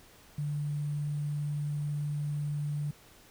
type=tone with sample-and-hold; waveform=sine; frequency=147 Hz; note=D3; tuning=2 cents sharp; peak=-30 dBFS; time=0.38-2.91 s; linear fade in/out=5 ms; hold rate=8820 Hz; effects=pink hiss -57 dBFS RMS until 3.3 s